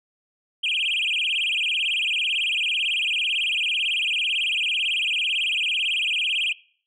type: tone with vibrato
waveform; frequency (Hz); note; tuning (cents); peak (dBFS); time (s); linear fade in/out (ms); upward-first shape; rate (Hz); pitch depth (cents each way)
sine; 2800; F7; +4; -19; 0.63-6.53; 10; sine; 18; 270
effects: noise-tail reverb RT60 0.5 s tail -23 dB re dry + tanh soft clip ceiling -18 dBFS